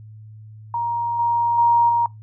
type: tone with level steps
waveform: sine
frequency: 941 Hz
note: A#5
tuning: 16 cents sharp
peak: -20 / -16 / -12 / -15 dBFS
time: 0.74-2.06 s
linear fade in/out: 2 ms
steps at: 1.19 / 1.58 / 1.89 s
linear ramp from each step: 5 ms
effects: noise-tail reverb RT60 0.2 s tail -24 dB re dry + added 108 Hz sine -38 dBFS peak until 2.22 s